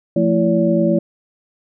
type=tone cluster; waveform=sine; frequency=173.3 / 222.2 / 335.1 / 570 Hz; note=F3 / A3 / E4 / C#5; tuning=-13 / +17 / +29 / +48 cents; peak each=-18 dBFS; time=0.16-0.99 s; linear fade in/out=5 ms; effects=none